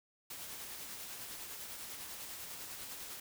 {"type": "noise with tremolo", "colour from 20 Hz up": "white", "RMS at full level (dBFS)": -45, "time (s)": [0.3, 3.2], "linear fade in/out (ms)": 5, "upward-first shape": "sine", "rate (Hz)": 10, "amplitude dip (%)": 30, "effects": []}